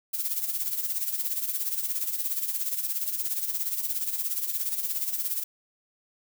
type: noise with tremolo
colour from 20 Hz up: violet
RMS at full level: -27 dBFS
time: 0.13-5.44 s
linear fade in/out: 10 ms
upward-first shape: sine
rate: 17 Hz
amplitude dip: 65%
effects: none